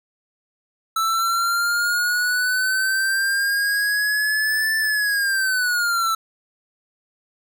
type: linear two-way sweep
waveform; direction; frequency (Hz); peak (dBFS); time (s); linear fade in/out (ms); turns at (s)
square; up then down; 1317 to 1766 to 1317; -19; 0.96-6.15; 5; 4.77
effects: none